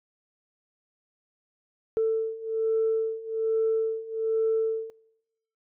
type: beating tone pair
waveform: sine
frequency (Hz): 444.4 / 445.6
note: A4 / A4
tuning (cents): +17 / +22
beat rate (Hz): 1.2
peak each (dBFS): -27 / -25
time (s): 1.97-4.9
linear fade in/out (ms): 0
effects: noise-tail reverb RT60 1.0 s tail -24 dB re dry + tanh soft clip ceiling -17 dBFS